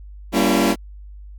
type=chord; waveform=sawtooth; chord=G diminished seventh; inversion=none; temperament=just; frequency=196 / 235.2 / 282.2 / 338.7 Hz; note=G3 / Bb3 / Db4 / Fb4; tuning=0 / +16 / +31 / +47 cents; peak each=-16 dBFS; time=0.32-0.76 s; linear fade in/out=50 ms; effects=added 50 Hz sine -35 dBFS peak until 1.38 s + MP3 96 kbps